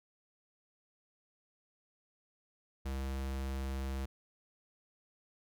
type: tone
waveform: square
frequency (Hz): 66.9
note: C2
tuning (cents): +39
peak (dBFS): -36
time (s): 2.85-4.06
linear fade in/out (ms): 10
effects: none